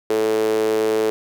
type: tone with high-pass filter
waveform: sawtooth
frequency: 109.3 Hz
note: A2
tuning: 11 cents flat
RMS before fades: -19 dBFS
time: 0.1-1.1 s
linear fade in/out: 0 ms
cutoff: 410 Hz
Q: 8.7
effects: none